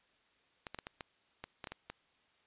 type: clicks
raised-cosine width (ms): 0.3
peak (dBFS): -26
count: 10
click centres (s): 0.668 / 0.746 / 0.788 / 0.869 / 1.008 / 1.44 / 1.642 / 1.672 / 1.72 / 1.9
effects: white hiss -71 dBFS RMS until 2.46 s + resampled to 8000 Hz